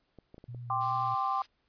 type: clicks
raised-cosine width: 2 ms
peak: -36 dBFS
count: 5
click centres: 0.187 / 0.344 / 0.381 / 0.441 / 0.547 s
type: tone with vibrato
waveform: sine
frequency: 119.1 Hz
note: A#2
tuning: 38 cents sharp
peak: -39 dBFS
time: 0.48-1.15 s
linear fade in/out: 10 ms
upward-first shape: sine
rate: 2.5 Hz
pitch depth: 38 cents each way
type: chord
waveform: sine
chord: G suspended fourth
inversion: none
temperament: just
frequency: 784 / 1045.3 / 1176 Hz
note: G5 / C6 / D6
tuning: 0 / -2 / +2 cents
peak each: -32 dBFS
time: 0.7-1.42 s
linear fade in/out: 2 ms
type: noise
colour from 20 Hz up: blue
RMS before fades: -44 dBFS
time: 0.8-1.47 s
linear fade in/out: 20 ms
effects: pink hiss -75 dBFS RMS until 1.68 s + resampled to 11025 Hz